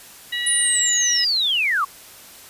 harmonic tone, 966 Hz, B5, 39 cents flat, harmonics 2 / 3 / 4, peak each -25 / -27 / -28 dBFS, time 0.32-1.25 s, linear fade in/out 10 ms
sine linear sweep, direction down, 9956 to 1046.5 Hz, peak -17 dBFS, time 0.46-1.85 s, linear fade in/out 10 ms
effects white hiss -43 dBFS RMS until 2.49 s + resampled to 32000 Hz

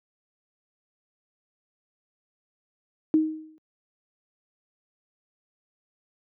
sine tone with exponential decay, 313.3 Hz, D#4, 12 cents sharp, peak -14 dBFS, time 3.14-3.58 s, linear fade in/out 0 ms, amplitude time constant 94 ms, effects high-pass 150 Hz 12 dB/octave

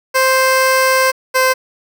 15% pulse tone pair in turn, 523.3 / 518.2 Hz, C5 / C5, 0 / -17 cents, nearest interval unison, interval 17 cents, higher first, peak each -4 dBFS, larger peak neither, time 0.14-1.12 / 1.34-1.54 s, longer first, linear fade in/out 20 ms, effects 7-bit

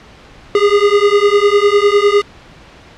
square beating tone pair, 404.1 / 414 Hz, G#4 / G#4, -47 / -5 cents, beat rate 9.9 Hz, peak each -12 dBFS, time 0.55-2.22 s, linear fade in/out 2 ms, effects pink hiss -40 dBFS RMS until 2.97 s + low-pass 4000 Hz 12 dB/octave

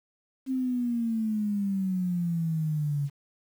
sine exponential sweep, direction down, 265.7 to 140.1 Hz, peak -25 dBFS, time 0.46-3.1 s, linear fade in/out 50 ms, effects 9-bit

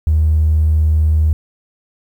triangle tone, 77.78 Hz, D#2, in tune, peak -6 dBFS, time 0.07-1.33 s, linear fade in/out 0 ms, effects tanh soft clip ceiling -7 dBFS + 8-bit

